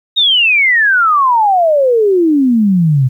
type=exponential sweep; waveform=sine; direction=down; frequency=3777 to 123.9 Hz; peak=-7 dBFS; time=0.16-3.09 s; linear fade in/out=20 ms; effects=8-bit